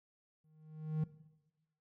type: tone with exponential growth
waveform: triangle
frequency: 155.56 Hz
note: D#3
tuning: in tune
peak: -27 dBFS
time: 0.44-1.04 s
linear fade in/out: 5 ms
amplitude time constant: 130 ms
effects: noise-tail reverb RT60 1.0 s tail -17 dB re dry